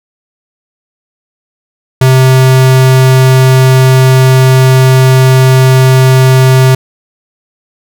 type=tone; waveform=square; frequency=130.5 Hz; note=C3; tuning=4 cents flat; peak=-3 dBFS; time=2.01-6.75 s; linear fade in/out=5 ms; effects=none